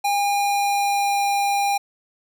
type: tone with pitch glide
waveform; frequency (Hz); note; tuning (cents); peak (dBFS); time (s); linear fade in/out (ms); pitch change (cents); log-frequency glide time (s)
square; 810 to 803.5; G#5 to G5; -43 to +43; -19; 0.04-1.78; 10; -14; 0.15-1.24
effects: none